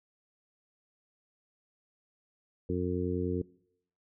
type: harmonic tone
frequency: 90 Hz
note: F#2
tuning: 47 cents flat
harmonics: 1 / 2 / 3 / 4 / 5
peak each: -35 / -35 / -35 / -35 / -35 dBFS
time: 2.69-3.42 s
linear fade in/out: 5 ms
effects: noise-tail reverb RT60 0.7 s tail -23 dB re dry